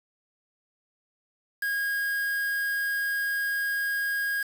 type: tone with quantisation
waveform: triangle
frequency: 1636 Hz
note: G#6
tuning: 26 cents flat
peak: -24 dBFS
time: 1.62-4.43 s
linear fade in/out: 5 ms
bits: 6
effects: none